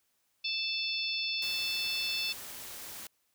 harmonic tone, 880 Hz, A5, in tune, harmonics 3 / 4 / 5 / 6, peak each -35 / -36 / -37 / -38 dBFS, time 0.44-2.33 s, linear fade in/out 10 ms
white noise, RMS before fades -44 dBFS, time 1.42-3.07 s, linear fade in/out 2 ms
effects white hiss -75 dBFS RMS until 3.34 s

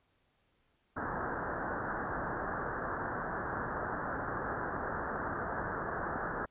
white low-pass noise, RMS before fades -37 dBFS, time 0.96-6.46 s, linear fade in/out 10 ms, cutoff 1700 Hz, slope 96 dB/octave, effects pink hiss -74 dBFS RMS until 6.5 s + resampled to 8000 Hz

